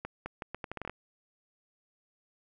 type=accelerating click train; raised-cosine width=0.5 ms; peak=-22 dBFS; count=11; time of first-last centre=0.05-0.896 s; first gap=210 ms; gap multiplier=0.77; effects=none